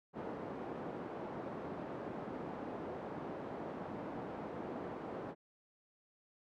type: band-pass noise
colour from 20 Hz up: pink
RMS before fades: -44 dBFS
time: 0.13-5.35 s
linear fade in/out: 50 ms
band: 220 to 820 Hz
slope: 12 dB/octave
effects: none